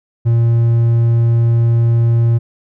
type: tone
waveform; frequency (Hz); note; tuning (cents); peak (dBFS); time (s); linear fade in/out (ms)
triangle; 116.54; A#2; 0; -7; 0.25-2.39; 20
effects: none